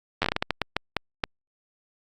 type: slowing click train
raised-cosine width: 0.3 ms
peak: -7 dBFS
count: 13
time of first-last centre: 0.22-1.238 s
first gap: 10 ms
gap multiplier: 1.35
effects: Opus 48 kbps